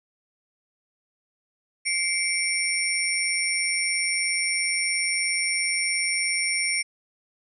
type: tone cluster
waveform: sine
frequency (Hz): 2122 / 2299 / 5500 / 9110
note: C7 / D7 / F8 / C#9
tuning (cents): +24 / -37 / -27 / +46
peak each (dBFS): -28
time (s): 1.85-6.83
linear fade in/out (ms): 20
effects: none